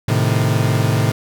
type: chord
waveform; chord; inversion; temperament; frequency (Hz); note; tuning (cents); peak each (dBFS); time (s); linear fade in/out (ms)
40% pulse; A diminished; none; equal; 110 / 130.81 / 155.56; A2 / C3 / Eb3; 0 / 0 / 0; -16 / -18 / -20; 0.08-1.12; 5
effects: none